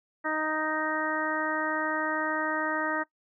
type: harmonic tone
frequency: 311.1 Hz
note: D#4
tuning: in tune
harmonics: 1 / 2 / 3 / 4 / 5 / 6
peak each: -34 / -34 / -34 / -34 / -34 / -34 dBFS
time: 0.24-3.04 s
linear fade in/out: 20 ms
effects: noise-tail reverb RT60 0.1 s tail -20 dB re dry